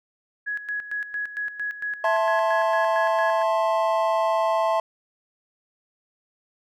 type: tone with tremolo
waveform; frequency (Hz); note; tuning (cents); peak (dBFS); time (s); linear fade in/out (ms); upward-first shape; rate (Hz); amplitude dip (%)
sine; 1675; G#6; +14; -25; 0.46-3.43; 20; square; 4.4; 70
type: chord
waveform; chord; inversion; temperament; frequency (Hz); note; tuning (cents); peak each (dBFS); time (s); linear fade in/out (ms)
triangle; A minor; second; just; 660 / 880 / 1056; E5 / A5 / C6; +2 / 0 / +16; -20 / -23 / -24; 2.04-4.8; 2
effects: none